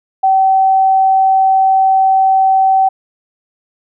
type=tone; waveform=sine; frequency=767 Hz; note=G5; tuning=38 cents flat; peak=-7 dBFS; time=0.23-2.89 s; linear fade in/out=10 ms; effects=none